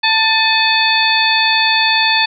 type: harmonic tone with a mistuned harmonic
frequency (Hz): 886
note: A5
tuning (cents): +12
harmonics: 1 / 2 / 3 / 4 / 5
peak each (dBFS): -17 / -17 / -17 / -17 / -17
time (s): 0.03-2.26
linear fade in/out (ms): 10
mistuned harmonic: 3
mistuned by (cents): -77
effects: none